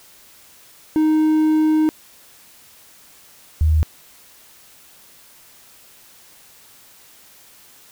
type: tone pair in turn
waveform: triangle / sine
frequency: 311.1 / 78.09 Hz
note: D#4 / D#2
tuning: 0 / +7 cents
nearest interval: 2 octaves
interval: 2393 cents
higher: first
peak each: -11 / -12 dBFS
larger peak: first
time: 0.96-1.89 / 3.61-3.83 s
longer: first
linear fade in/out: 0 ms
effects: white hiss -48 dBFS RMS until 7.91 s